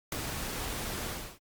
pink noise with ADSR envelope, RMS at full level -31 dBFS, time 0.12-1.39 s, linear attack 3 ms, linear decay 7 ms, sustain -5 dB, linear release 310 ms, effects Opus 48 kbps

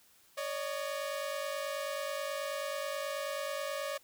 sawtooth tone pair together, 560 / 609.3 Hz, C#5 / D#5, +18 / -36 cents, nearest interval minor second, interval 146 cents, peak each -33 / -35 dBFS, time 0.37-3.98 s, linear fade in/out 10 ms, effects white hiss -64 dBFS RMS until 4.03 s

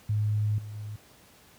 sine tone with level steps, 105.7 Hz, G#2, 31 cents sharp, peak -23 / -36 / -34 dBFS, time 0.09-0.96 s, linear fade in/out 5 ms, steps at 0.58 / 0.75 s, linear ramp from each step 2 ms, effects pink hiss -56 dBFS RMS until 1.58 s + high-pass 60 Hz 12 dB/octave

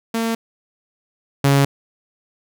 sawtooth tone pair in turn, 227.5 / 139.32 Hz, A#3 / C#3, -42 / +9 cents, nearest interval minor sixth, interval 849 cents, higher first, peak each -15 / -8 dBFS, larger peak second, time 0.14-0.35 / 1.44-1.65 s, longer neither, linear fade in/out 5 ms, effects none

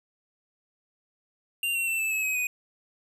square tone with pitch steps, 2781 / 2730 / 2680 / 2631 / 2583 / 2536 / 2489 Hz, F7 / F7 / E7 / E7 / E7 / D#7 / D#7, -8 / -40 / +28 / -4 / -36 / +32 / 0 cents, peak -26 dBFS, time 1.63-2.47 s, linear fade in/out 2 ms, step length 120 ms, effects none

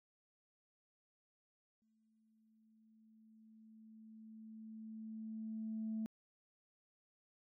sine tone with exponential growth, 220 Hz, A3, in tune, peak -36 dBFS, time 1.82-6.06 s, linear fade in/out 0 ms, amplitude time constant 920 ms, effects tanh soft clip ceiling -34 dBFS

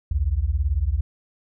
sine beating tone pair, 61.3 / 79.3 Hz, B1 / D#2, -12 / +33 cents, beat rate 18 Hz, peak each -22 dBFS, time 0.11-1.01 s, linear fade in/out 5 ms, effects none

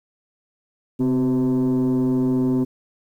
sine tone with frequency modulation, 257.2 Hz, C4, 30 cents flat, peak -14 dBFS, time 0.99-2.65 s, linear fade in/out 20 ms, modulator 124 Hz, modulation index 0.73, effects tanh soft clip ceiling -16 dBFS + 9-bit

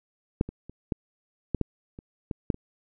clicks, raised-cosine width 3 ms, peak -8 / -23 / -28 / -13 / -12 / -12 / -28 / -18 / -9 / -26 dBFS, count 10, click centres 0.411 / 0.49 / 0.696 / 0.922 / 1.547 / 1.613 / 1.989 / 2.312 / 2.502 / 2.544 s, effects none

